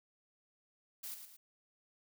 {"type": "noise with echo", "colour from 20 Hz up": "blue", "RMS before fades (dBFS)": -44, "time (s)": [1.03, 1.15], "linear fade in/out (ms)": 10, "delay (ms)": 110, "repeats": 2, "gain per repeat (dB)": -7, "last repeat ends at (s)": 1.37, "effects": []}